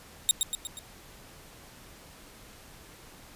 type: tone with echo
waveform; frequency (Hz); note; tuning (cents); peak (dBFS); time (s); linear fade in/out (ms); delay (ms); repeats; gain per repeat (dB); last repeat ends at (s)
15% pulse; 3729; A#7; 0; -11; 0.29-0.31; 0; 120; 4; -5; 0.79
effects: pink hiss -51 dBFS RMS until 3.35 s + resampled to 32000 Hz